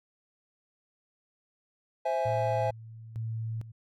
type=chord; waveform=triangle; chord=C augmented; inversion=none; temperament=equal; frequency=523.3 / 659.3 / 830.6 Hz; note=C5 / E5 / G#5; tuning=0 / 0 / 0 cents; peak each=-29 / -28 / -29 dBFS; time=2.05-2.71 s; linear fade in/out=10 ms
type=tone with tremolo; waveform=sine; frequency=112.3 Hz; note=A2; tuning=36 cents sharp; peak=-31 dBFS; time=2.25-3.72 s; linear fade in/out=10 ms; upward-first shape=square; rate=1.1 Hz; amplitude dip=75%
effects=tanh soft clip ceiling -14 dBFS